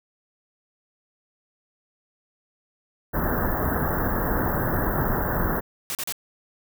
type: band-stop noise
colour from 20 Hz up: pink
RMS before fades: -24 dBFS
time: 3.13-5.61 s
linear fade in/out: 20 ms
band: 1800 to 13000 Hz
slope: 96 dB/octave
type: noise bursts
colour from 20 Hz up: white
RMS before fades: -29 dBFS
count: 3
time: 5.9-6.123 s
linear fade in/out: 0 ms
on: 49 ms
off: 38 ms
effects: none